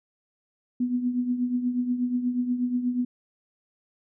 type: tone with tremolo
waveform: sine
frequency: 246.9 Hz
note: B3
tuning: in tune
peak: -20 dBFS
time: 0.8-3.05 s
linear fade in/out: 5 ms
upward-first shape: triangle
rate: 8.3 Hz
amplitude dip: 70%
effects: none